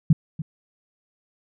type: tone with echo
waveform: sine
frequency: 157 Hz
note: D#3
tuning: 16 cents sharp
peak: -10 dBFS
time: 0.1-0.13 s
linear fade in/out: 5 ms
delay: 290 ms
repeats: 1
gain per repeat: -15 dB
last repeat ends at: 0.42 s
effects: none